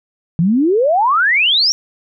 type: exponential sweep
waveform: sine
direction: up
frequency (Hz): 158 to 5730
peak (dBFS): -10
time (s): 0.39-1.72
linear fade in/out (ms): 0
effects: none